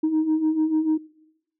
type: beating tone pair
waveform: sine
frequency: 308.3 / 315.1 Hz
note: D#4 / D#4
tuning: -16 / +22 cents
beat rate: 6.8 Hz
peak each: -25 / -18 dBFS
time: 0.03-0.98 s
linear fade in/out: 10 ms
effects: noise-tail reverb RT60 1.0 s tail -21 dB re dry + tanh soft clip ceiling -15 dBFS